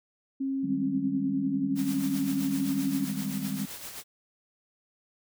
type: tone with pitch glide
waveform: sine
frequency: 270.1 to 273.7 Hz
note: C#4 to C#4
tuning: -45 to -22 cents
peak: -27 dBFS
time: 0.4-3.05 s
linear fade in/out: 10 ms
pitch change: +23 cents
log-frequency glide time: 0.74-1.81 s
type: chord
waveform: sine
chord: Ab major seventh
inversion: second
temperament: equal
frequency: 155.56 / 196 / 207.7 / 261.6 Hz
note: Eb3 / G3 / Ab3 / C4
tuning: 0 / 0 / 0 / 0 cents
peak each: -38 / -33 / -36 / -35 dBFS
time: 0.63-3.66 s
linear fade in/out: 10 ms
type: noise with tremolo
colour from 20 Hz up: white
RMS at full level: -39 dBFS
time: 1.75-4.04 s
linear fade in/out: 50 ms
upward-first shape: sine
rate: 7.7 Hz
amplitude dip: 50%
effects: none